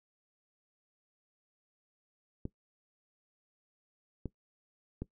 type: clicks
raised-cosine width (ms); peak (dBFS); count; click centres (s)
3; -24; 3; 2.454 / 4.257 / 5.02
effects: noise-tail reverb RT60 0.1 s tail -19 dB re dry